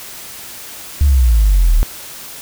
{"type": "exponential sweep", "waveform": "sine", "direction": "down", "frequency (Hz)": [74.9, 36.37], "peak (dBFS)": -6, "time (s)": [1.01, 1.83], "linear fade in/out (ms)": 0, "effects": ["tanh soft clip ceiling -4 dBFS", "white hiss -32 dBFS RMS until 2.41 s"]}